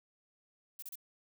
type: noise bursts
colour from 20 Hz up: violet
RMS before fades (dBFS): -45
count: 3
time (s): 0.79-0.955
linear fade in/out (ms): 2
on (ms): 33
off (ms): 33
effects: none